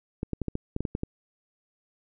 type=clicks; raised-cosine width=3 ms; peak=-16 dBFS; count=10; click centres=0.231 / 0.333 / 0.417 / 0.483 / 0.554 / 0.764 / 0.806 / 0.852 / 0.951 / 1.034 s; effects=none